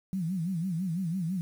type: tone with vibrato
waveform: sine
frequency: 176.1 Hz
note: F3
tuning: 15 cents sharp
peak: -28 dBFS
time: 0.13-1.41 s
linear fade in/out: 0 ms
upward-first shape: sine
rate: 6 Hz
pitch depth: 170 cents each way
effects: 9-bit